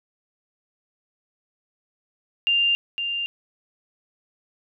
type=tone with echo; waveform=sine; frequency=2794 Hz; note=F7; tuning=in tune; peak=-17 dBFS; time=2.47-2.75 s; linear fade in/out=0 ms; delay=510 ms; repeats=1; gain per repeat=-7 dB; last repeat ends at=3.26 s; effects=none